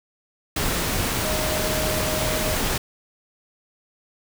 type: tone in noise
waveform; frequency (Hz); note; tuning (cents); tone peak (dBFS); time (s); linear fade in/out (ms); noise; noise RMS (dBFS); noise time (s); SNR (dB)
sine; 622.3; D#5; 0; -28; 1.24-2.55; 5; pink; -24; 0.56-2.78; -7
effects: none

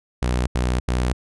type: tone bursts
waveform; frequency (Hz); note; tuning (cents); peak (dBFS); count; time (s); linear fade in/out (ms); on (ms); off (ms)
sawtooth; 61.74; B1; 0; -15; 3; 0.22-1.13; 5; 250; 80
effects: resampled to 24000 Hz

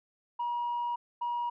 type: tone bursts at uneven times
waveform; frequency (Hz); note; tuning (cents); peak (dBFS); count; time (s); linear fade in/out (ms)
sine; 957; A#5; +45; -28; 2; 0.39-0.96 / 1.21-1.5; 10
effects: tanh soft clip ceiling -27 dBFS

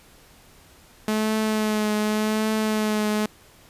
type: tone with vibrato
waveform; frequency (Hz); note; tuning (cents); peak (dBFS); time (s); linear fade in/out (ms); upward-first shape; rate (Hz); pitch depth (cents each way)
sawtooth; 214.8; A3; -41; -17; 1.08-3.26; 2; triangle; 0.87; 27
effects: pink hiss -52 dBFS RMS until 3.69 s + resampled to 32000 Hz

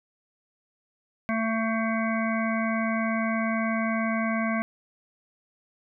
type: harmonic tone with a mistuned harmonic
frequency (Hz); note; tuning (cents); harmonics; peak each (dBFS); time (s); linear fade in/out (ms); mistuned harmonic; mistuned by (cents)
223.6; A3; +28; 1 / 3 / 5 / 7 / 9 / 10; -26 / -31 / -33 / -34 / -36 / -36; 1.29-4.62; 0; 9; +23
effects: none

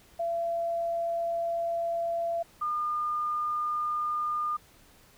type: tone pair in turn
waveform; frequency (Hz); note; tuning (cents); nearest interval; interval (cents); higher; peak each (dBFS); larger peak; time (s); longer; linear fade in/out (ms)
sine; 677 / 1212.2; E5 / D#6; +46 / -46; minor seventh; 1008; second; -27; neither; 0.19-2.43 / 2.61-4.57; first; 10
effects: pink hiss -58 dBFS RMS until 5.17 s

